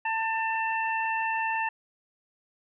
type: harmonic tone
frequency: 894 Hz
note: A5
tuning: 27 cents sharp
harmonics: 1 / 2 / 3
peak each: -28 / -31 / -33 dBFS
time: 0.05-1.69 s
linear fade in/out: 5 ms
effects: none